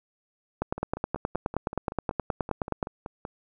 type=two click trains; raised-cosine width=1 ms; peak=-21 / -12 dBFS; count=14 / 22; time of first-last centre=0.78-3.251 / 0.62-2.828 s; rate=5.26 / 9.51 Hz; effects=none